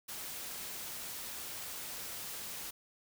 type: noise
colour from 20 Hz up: white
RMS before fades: -43 dBFS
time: 0.08-2.71 s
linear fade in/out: 10 ms
effects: none